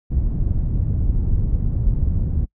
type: low-pass noise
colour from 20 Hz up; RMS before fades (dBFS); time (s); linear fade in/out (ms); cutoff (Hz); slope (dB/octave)
pink; -19; 0.1-2.46; 20; 120; 12
effects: noise-tail reverb RT60 0.1 s tail -26 dB re dry